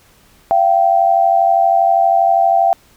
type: tone pair together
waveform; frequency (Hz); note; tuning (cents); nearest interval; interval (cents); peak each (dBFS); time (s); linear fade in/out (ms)
sine; 682.5 / 775; F5 / G5; -40 / -20; major second; 220; -12; 0.51-2.73; 0
effects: pink hiss -50 dBFS RMS until 2.96 s